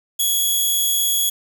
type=tone; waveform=5% pulse; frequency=3351 Hz; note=G#7; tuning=15 cents sharp; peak=-9 dBFS; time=0.19-1.3 s; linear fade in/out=10 ms; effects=7-bit